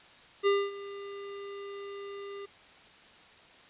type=tone with ADSR envelope; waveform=square; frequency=400 Hz; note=G4; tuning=35 cents sharp; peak=-22 dBFS; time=0.43-2.46 s; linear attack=37 ms; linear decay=240 ms; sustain=-18 dB; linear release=10 ms; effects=white hiss -55 dBFS RMS until 3.69 s + resampled to 8000 Hz